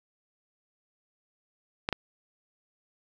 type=clicks; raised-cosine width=0.3 ms; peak=-11 dBFS; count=2; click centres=1.889 / 1.927 s; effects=none